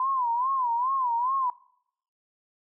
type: tone with vibrato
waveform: sine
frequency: 1004 Hz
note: B5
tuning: 28 cents sharp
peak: -23 dBFS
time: 0-1.5 s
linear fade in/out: 2 ms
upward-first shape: sine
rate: 2.4 Hz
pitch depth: 140 cents each way
effects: noise-tail reverb RT60 0.7 s tail -22 dB re dry